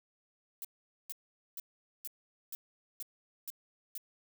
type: noise bursts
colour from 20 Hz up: violet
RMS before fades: -41 dBFS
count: 8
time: 0.62-3.978 s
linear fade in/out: 0 ms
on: 26 ms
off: 450 ms
effects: none